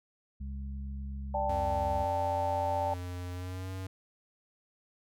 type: harmonic tone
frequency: 68 Hz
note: C#2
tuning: 33 cents flat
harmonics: 1 / 2 / 3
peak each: -36 / -50 / -45 dBFS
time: 0.4-2.05 s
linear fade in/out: 10 ms
type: chord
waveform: sine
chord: D suspended fourth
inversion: none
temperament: equal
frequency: 587.3 / 784 / 880 Hz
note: D5 / G5 / A5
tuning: 0 / 0 / 0 cents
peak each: -33 dBFS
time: 1.34-2.94 s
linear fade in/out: 5 ms
type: tone with pitch glide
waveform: square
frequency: 89.4 to 94.22 Hz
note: F2 to F#2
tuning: +41 to +32 cents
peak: -37 dBFS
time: 1.49-3.87 s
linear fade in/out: 5 ms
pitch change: +91 cents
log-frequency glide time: 3.31-3.72 s
effects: none